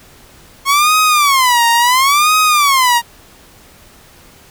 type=tone with vibrato; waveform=sawtooth; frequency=1083 Hz; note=C#6; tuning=41 cents flat; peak=-5 dBFS; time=0.65-3.02 s; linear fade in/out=50 ms; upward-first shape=sine; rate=0.72 Hz; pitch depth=260 cents each way; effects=pink hiss -43 dBFS RMS until 4.5 s